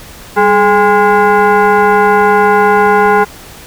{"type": "tone with frequency modulation", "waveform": "sine", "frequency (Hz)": 196, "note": "G3", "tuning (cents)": 0, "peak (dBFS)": -5, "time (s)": [0.36, 3.25], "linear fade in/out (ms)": 20, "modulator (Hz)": 617, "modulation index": 2, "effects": ["pink hiss -33 dBFS RMS until 3.66 s"]}